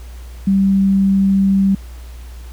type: tone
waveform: sine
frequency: 194.7 Hz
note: G3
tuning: 12 cents flat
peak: -10 dBFS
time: 0.47-1.75 s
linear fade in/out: 5 ms
effects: added 60 Hz sine -30 dBFS peak until 2.52 s + pink hiss -45 dBFS RMS until 2.52 s

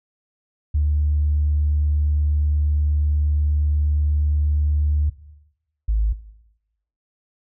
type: tone pair in turn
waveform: sine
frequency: 74.3 / 53.32 Hz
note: D2 / G#1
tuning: +21 / +46 cents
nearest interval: tritone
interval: 575 cents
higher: first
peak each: -15 dBFS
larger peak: neither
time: 0.74-5.1 / 5.88-6.13 s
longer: first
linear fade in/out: 10 ms
effects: noise-tail reverb RT60 0.9 s tail -17 dB re dry + tanh soft clip ceiling -11 dBFS

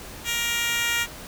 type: tone with high-pass filter sweep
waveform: 10% pulse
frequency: 470 Hz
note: A#4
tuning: 14 cents sharp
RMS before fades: -25 dBFS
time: 0.24-1.07 s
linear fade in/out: 50 ms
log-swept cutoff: 2800 to 1800 Hz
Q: 0.99
effects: pink hiss -40 dBFS RMS until 1.27 s

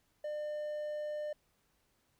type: tone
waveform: triangle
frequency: 600 Hz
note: D5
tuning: 37 cents sharp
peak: -34 dBFS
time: 0.24-1.33 s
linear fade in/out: 5 ms
effects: pink hiss -75 dBFS RMS until 2.19 s

